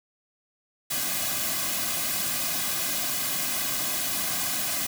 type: noise with comb filter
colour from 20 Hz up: white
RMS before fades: -28 dBFS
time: 0.9-4.87 s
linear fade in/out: 10 ms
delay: 2.2 ms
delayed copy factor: -0.8
effects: none